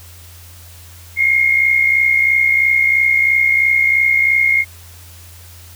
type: tone pair together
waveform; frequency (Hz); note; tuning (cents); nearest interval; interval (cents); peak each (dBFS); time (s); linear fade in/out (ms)
sine; 2137 / 2200; C7 / C#7; +36 / -14; minor second; 50; -11 / -18; 1.16-4.65; 50
effects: added 86 Hz sine -38 dBFS peak until 5.75 s + white hiss -42 dBFS RMS until 5.75 s